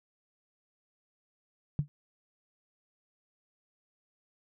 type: tone with exponential decay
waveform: sine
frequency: 146.2 Hz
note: D3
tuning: 7 cents flat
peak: -21 dBFS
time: 1.79-1.88 s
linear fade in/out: 0 ms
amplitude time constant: 19 ms
effects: none